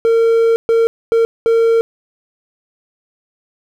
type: tone bursts at uneven times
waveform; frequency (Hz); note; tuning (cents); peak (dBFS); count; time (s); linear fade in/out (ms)
triangle; 457.4; A#4; -33; -7; 4; 0.05-0.56 / 0.69-0.87 / 1.12-1.25 / 1.46-1.81; 0
effects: 8-bit